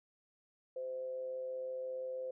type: tone with amplitude modulation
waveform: sine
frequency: 516 Hz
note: C5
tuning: 24 cents flat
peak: -36 dBFS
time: 0.76-2.31 s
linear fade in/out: 5 ms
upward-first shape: sine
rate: 135 Hz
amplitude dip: 40%
effects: none